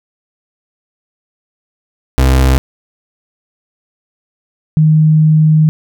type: tone pair in turn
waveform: 35% pulse / sine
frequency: 65.41 / 155.57 Hz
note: C2 / D#3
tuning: 0 / 0 cents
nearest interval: octave + minor third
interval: 1500 cents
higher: second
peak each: -5 dBFS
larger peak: neither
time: 2.18-2.58 / 4.77-5.69 s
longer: second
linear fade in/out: 0 ms
effects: none